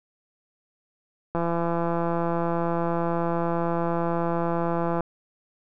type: click train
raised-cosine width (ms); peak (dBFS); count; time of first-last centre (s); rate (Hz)
1; -13; 619; 1.35-5.007; 169
effects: none